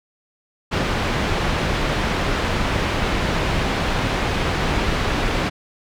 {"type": "low-pass noise", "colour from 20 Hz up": "pink", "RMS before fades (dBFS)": -21, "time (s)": [0.71, 5.5], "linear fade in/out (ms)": 20, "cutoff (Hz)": 3300, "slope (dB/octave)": 12, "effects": []}